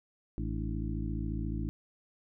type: harmonic tone with a mistuned harmonic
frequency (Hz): 54.3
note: A1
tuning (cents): -22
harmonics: 1 / 2 / 3 / 4 / 5 / 6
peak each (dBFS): -35 / -38 / -40 / -41 / -42 / -43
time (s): 0.38-1.69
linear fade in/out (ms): 0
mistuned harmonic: 5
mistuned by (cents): +98
effects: none